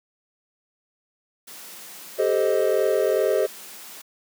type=high-pass noise; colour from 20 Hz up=white; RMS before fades=-41 dBFS; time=1.47-4.02 s; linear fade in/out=10 ms; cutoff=170 Hz; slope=48 dB/octave
type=chord; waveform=triangle; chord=A half-diminished seventh; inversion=third; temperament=equal with one note detuned; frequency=392 / 434.4 / 523.3 / 622.3 Hz; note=G4 / A4 / C5 / Eb5; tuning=0 / -22 / 0 / 0 cents; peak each=-22 dBFS; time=2.18-3.47 s; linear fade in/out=20 ms
effects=none